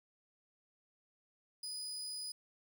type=tone; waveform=30% pulse; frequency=4968 Hz; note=D#8; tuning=3 cents flat; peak=-38 dBFS; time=1.63-2.32 s; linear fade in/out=5 ms; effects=none